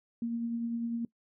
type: tone with tremolo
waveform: sine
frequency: 233.1 Hz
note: A#3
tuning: in tune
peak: -29 dBFS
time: 0.22-1.05 s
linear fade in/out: 2 ms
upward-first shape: triangle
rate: 10 Hz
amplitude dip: 35%
effects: noise-tail reverb RT60 0.1 s tail -21 dB re dry